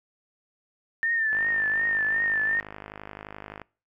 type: tone with vibrato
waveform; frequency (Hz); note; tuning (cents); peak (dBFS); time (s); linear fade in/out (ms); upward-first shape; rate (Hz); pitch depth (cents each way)
sine; 1797; A6; +36; -22; 1.03-2.6; 0; triangle; 2.7; 68
type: click train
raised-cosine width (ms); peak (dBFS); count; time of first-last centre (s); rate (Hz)
0.5; -23; 119; 1.33-3.617; 51.6
effects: noise-tail reverb RT60 0.4 s tail -25 dB re dry